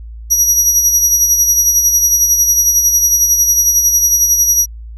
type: tone with tremolo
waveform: 35% pulse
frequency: 5790 Hz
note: F#8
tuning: 38 cents flat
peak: -4 dBFS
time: 0.3-4.66 s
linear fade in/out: 20 ms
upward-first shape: sine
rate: 11 Hz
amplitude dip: 50%
effects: added 56 Hz sine -27 dBFS peak until 4.97 s